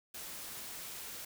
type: noise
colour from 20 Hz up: white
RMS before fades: -45 dBFS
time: 0.14-1.25 s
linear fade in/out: 5 ms
effects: none